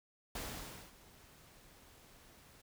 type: noise with ADSR envelope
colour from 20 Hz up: pink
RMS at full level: -42 dBFS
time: 0.35-2.62 s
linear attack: 4 ms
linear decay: 560 ms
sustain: -19 dB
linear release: 15 ms
effects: none